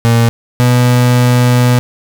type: tone pair in turn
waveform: 35% pulse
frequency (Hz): 116.54 / 123.47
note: A#2 / B2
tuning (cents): 0 / 0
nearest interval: minor second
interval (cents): 100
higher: second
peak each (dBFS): -5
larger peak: neither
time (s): 0.05-0.29 / 0.6-1.79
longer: second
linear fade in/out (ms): 0
effects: 7-bit